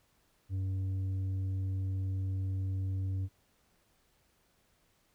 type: tone with tanh clipping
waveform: sine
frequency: 95.3 Hz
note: G2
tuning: 48 cents flat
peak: -32 dBFS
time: 0.49-3.29 s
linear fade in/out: 50 ms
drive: 5 dB
effects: pink hiss -71 dBFS RMS until 5.14 s